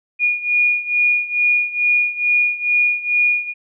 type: beating tone pair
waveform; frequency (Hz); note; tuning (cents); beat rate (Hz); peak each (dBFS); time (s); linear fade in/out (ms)
sine; 2440 / 2442.3; D#7 / D#7; -34 / -33; 2.3; -16 / -19; 0.19-3.54; 50
effects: none